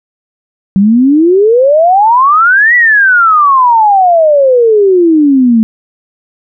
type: exponential two-way sweep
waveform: sine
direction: up then down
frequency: 188.2 to 1975.5 to 217.6 Hz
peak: -3 dBFS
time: 0.76-5.63 s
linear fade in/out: 0 ms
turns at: 2.75 s
effects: none